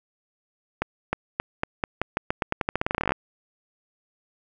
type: accelerating click train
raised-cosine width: 0.5 ms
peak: -8 dBFS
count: 25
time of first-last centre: 0.82-3.12 s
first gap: 310 ms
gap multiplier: 0.87
effects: none